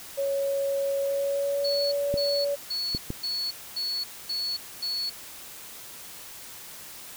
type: tone with pitch glide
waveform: sine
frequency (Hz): 554.4 to 569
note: C#5 to C#5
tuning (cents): 0 to +45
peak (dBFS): -24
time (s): 0.17-2.56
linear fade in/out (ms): 20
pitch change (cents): +45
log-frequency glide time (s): 1.02-1.82
type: tone bursts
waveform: sine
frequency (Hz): 4403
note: C#8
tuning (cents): -13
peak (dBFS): -27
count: 7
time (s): 1.64-5.1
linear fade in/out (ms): 10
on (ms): 280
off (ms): 250
type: clicks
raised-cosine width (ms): 3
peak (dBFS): -17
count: 3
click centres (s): 2.141 / 2.949 / 3.104
effects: white hiss -43 dBFS RMS until 7.16 s